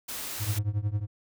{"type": "noise", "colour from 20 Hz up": "white", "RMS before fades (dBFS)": -36, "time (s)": [0.08, 0.59], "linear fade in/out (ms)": 10}
{"type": "tone with tremolo", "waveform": "triangle", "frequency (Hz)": 103.83, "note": "G#2", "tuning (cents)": 0, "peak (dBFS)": -20, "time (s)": [0.39, 1.07], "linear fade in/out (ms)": 50, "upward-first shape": "triangle", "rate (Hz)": 11, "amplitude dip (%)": 95}
{"effects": []}